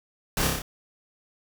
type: noise with echo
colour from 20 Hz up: pink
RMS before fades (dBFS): -26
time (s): 0.37-0.47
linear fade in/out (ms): 2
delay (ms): 30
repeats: 5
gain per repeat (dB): -2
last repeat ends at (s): 0.62
effects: none